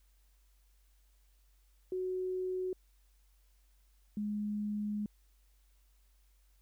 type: tone pair in turn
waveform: sine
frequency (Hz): 370 / 208.7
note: F#4 / G#3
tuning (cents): 0 / +9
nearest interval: minor seventh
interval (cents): 991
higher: first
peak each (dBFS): -33 / -33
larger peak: neither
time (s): 1.92-2.73 / 4.17-5.06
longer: second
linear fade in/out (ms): 2
effects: added 48 Hz sine -64 dBFS peak until 6.61 s + white hiss -75 dBFS RMS until 6.61 s